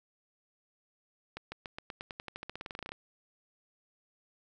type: accelerating click train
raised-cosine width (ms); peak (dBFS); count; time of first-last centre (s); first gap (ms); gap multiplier
0.3; -24; 22; 1.37-2.92; 150; 0.92
effects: none